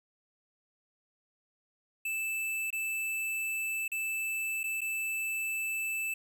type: tone with dropouts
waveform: square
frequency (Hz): 2637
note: E7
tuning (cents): 0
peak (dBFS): -32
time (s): 2.05-6.14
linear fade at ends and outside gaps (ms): 5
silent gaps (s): 2.705-2.727 / 3.88-3.917 / 4.633-4.639 / 4.808-4.815
effects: none